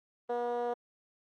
10% pulse tone with band-pass filter, 240.8 Hz, B3, 44 cents flat, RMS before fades -33 dBFS, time 0.29-0.74 s, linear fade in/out 10 ms, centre 570 Hz, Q 4.3, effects Opus 24 kbps

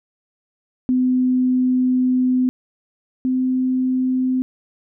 sine tone pair in turn, 254 / 256.8 Hz, B3 / C4, +49 / -32 cents, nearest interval unison, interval 19 cents, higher second, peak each -14 / -16 dBFS, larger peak first, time 0.89-2.49 / 3.25-4.42 s, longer first, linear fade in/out 0 ms, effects none

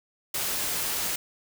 white noise, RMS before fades -29 dBFS, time 0.34-1.16 s, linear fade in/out 5 ms, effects none

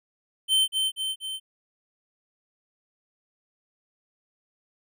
square tone with echo, 3095 Hz, G7, 23 cents flat, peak -19 dBFS, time 0.48-0.68 s, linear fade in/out 50 ms, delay 240 ms, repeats 3, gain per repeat -4 dB, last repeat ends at 1.4 s, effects none

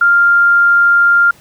sine tone, 1396.9 Hz, F6, in tune, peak -6 dBFS, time 0.01-1.31 s, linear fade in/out 5 ms, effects pink hiss -45 dBFS RMS until 1.4 s + high-pass 60 Hz 12 dB/octave

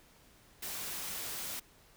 white noise, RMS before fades -40 dBFS, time 0.62-1.6 s, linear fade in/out 10 ms, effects pink hiss -62 dBFS RMS until 1.96 s

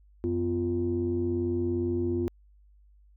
sine tone cluster, 90.7 / 251.1 / 348.6 Hz, F#2 / B3 / F4, -34 / +29 / -3 cents, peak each -31 / -31 / -27 dBFS, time 0.24-2.28 s, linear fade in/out 0 ms, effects tanh soft clip ceiling -18 dBFS + added 50 Hz sine -55 dBFS peak until 3.16 s

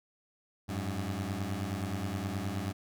20% pulse beating tone pair, 92.5 / 102 Hz, F#2 / G#2, 0 / -31 cents, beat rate 9.5 Hz, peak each -31 dBFS, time 0.68-2.73 s, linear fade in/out 20 ms, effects none

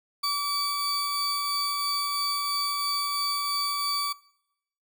40% pulse tone pair together, 1149 / 4593 Hz, D6 / D8, -38 / -39 cents, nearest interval 2 octaves, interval 2399 cents, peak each -27 dBFS, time 0.23-4.13 s, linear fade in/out 10 ms, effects noise-tail reverb RT60 0.8 s tail -22 dB re dry

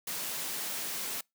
white high-pass noise, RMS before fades -36 dBFS, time 0.07-1.21 s, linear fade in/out 5 ms, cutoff 130 Hz, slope 96 dB/octave, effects noise-tail reverb RT60 0.2 s tail -26 dB re dry

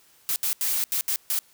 blue noise bursts at uneven times, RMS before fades -25 dBFS, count 6, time 0.29-0.36 / 0.43-0.53 / 0.61-0.84 / 0.92-1.01 / 1.08-1.16 / 1.3-1.39 s, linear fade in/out 0 ms, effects white hiss -58 dBFS RMS until 1.53 s

